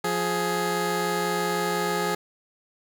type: tone pair together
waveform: 15% pulse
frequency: 175.87 / 417.7 Hz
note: F3 / G#4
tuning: +12 / +10 cents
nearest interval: octave + minor third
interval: 1498 cents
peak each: -22 / -19 dBFS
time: 0.04-2.15 s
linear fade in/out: 5 ms
effects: none